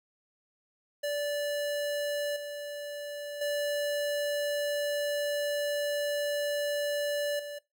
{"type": "tone with level steps", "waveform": "square", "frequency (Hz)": 582, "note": "D5", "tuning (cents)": -16, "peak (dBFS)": [-30, -37, -29, -38], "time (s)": [1.03, 7.59], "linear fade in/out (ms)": 10, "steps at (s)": [2.36, 3.41, 7.39], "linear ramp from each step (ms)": 5, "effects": ["noise-tail reverb RT60 0.2 s tail -20 dB re dry"]}